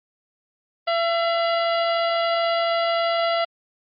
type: harmonic tone with a mistuned harmonic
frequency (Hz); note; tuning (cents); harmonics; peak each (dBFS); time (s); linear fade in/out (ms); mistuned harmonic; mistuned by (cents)
674; E5; +38; 1 / 2 / 3 / 4 / 5 / 6 / 7; -20 / -26 / -30 / -32 / -34 / -36 / -37; 0.87-3.45; 10; 4; +100
effects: MP3 32 kbps